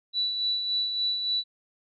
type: tone with tremolo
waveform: sine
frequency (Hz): 3951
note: B7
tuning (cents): 0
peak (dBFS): -23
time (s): 0.13-1.44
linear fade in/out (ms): 50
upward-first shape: sine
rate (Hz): 3.5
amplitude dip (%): 45
effects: none